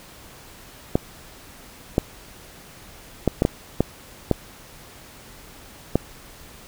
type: clicks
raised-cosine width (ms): 2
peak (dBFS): -3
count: 8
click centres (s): 0.955 / 1.981 / 3.277 / 3.421 / 3.451 / 3.806 / 4.313 / 5.956
effects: pink hiss -45 dBFS RMS until 6.67 s